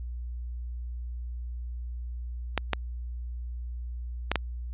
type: clicks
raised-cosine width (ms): 0.3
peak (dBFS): -8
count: 4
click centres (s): 2.577 / 2.733 / 4.316 / 4.357
effects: added 60 Hz sine -33 dBFS peak until 4.73 s + resampled to 8000 Hz